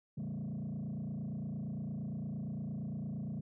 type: tone with frequency modulation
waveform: sine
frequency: 178 Hz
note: F3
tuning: 33 cents sharp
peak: -34 dBFS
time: 0.17-3.41 s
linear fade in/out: 10 ms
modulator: 28.7 Hz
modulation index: 1.9
effects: tanh soft clip ceiling -36 dBFS